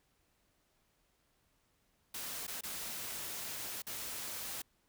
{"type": "noise with dropouts", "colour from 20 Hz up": "white", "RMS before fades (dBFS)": -42, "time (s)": [2.14, 4.62], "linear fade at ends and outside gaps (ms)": 5, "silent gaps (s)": [[2.468, 2.478], [2.61, 2.634], [3.821, 3.867]], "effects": ["pink hiss -75 dBFS RMS until 4.88 s"]}